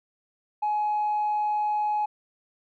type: tone with tanh clipping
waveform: triangle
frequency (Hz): 842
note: G#5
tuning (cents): +24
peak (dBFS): -23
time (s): 0.62-2.06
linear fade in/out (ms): 10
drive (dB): 5
effects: none